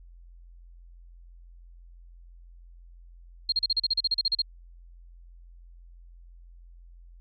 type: tone bursts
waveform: sine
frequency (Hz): 4228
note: C8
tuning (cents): +17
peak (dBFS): -21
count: 14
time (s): 3.49-4.419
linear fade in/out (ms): 5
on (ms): 32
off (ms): 37
effects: added 43 Hz sine -47 dBFS peak until 7.2 s